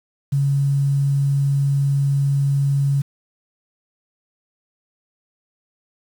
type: tone with quantisation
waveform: sine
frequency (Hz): 139.6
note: C#3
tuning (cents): +13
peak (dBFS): -15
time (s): 0.32-3.02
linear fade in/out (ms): 10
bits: 7
effects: none